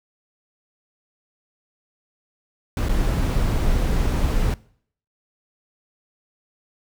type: noise with dropouts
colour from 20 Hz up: brown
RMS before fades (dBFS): -20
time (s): 2.77-4.54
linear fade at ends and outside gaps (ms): 1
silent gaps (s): 2.886-2.893
effects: noise-tail reverb RT60 0.6 s tail -22 dB re dry